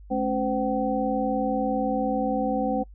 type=tone cluster; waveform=sine; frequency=215.6 / 275.8 / 513 / 763 Hz; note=A3 / C#4 / C5 / G5; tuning=-35 / -9 / -34 / -47 cents; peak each=-28 dBFS; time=0.1-2.84 s; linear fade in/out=20 ms; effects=noise-tail reverb RT60 0.1 s tail -26 dB re dry + added 50 Hz sine -43 dBFS peak until 2.94 s